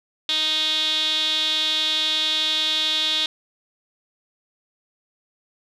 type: tone with band-pass filter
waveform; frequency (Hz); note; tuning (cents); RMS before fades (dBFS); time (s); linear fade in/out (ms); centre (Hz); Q
sawtooth; 311.1; D#4; 0; -22; 0.29-3.26; 2; 3600; 9.9
effects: none